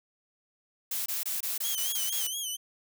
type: noise bursts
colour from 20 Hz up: blue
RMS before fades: -32 dBFS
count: 8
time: 0.91-2.271 s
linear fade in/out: 5 ms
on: 150 ms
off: 23 ms
type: tone with vibrato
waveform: 15% pulse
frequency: 3140 Hz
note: G7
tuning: 2 cents sharp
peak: -25 dBFS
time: 1.63-2.57 s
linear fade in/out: 20 ms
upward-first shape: sine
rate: 4.3 Hz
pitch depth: 100 cents each way
effects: none